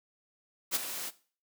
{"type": "noise with ADSR envelope", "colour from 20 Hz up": "white", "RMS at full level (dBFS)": -27, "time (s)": [0.71, 1.11], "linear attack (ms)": 44, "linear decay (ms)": 20, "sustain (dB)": -11, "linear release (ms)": 28, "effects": ["noise-tail reverb RT60 0.4 s tail -17 dB re dry", "high-pass 200 Hz 12 dB/octave"]}